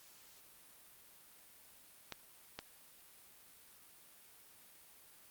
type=clicks; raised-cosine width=0.2 ms; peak=-24 dBFS; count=2; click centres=2.123 / 2.59 s; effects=white hiss -61 dBFS RMS until 5.3 s + Opus 48 kbps